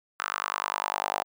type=tone with high-pass filter sweep; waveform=sawtooth; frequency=50 Hz; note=G1; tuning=35 cents sharp; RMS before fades=-31 dBFS; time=0.19-1.24 s; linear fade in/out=10 ms; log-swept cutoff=1300 to 770 Hz; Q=3.7; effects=none